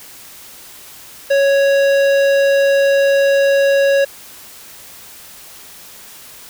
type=tone with tanh clipping; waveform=sine; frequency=554.4 Hz; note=C#5; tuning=in tune; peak=-12 dBFS; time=1.3-4.05 s; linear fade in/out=10 ms; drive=16 dB; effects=white hiss -38 dBFS RMS until 6.49 s